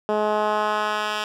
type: tone with band-pass filter sweep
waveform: 10% pulse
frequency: 211.7 Hz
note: G#3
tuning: 33 cents sharp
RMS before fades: -23 dBFS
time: 0.09-1.24 s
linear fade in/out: 0 ms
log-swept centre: 480 to 2600 Hz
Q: 0.97
effects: none